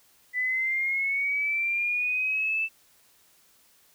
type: linear sweep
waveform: sine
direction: up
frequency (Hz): 1985 to 2652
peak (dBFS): -24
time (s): 0.33-2.69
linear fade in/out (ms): 50
effects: white hiss -61 dBFS RMS until 3.94 s